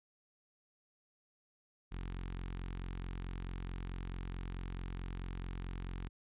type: tone with notch filter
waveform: sawtooth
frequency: 44.59 Hz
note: F1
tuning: 37 cents sharp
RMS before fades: -42 dBFS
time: 1.91-6.09 s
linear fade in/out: 20 ms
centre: 590 Hz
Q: 1.1
effects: resampled to 8000 Hz